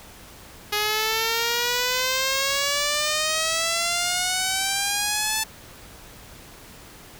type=exponential sweep; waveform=5% pulse; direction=up; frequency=415.3 to 880 Hz; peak=-10 dBFS; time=0.72-5.44 s; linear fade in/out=10 ms; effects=pink hiss -45 dBFS RMS until 7.19 s